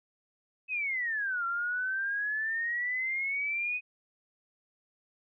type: exponential two-way sweep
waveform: sine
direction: down then up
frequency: 2591 to 1364 to 2513 Hz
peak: -29 dBFS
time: 0.68-3.81 s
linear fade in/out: 50 ms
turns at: 1.45 s
effects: none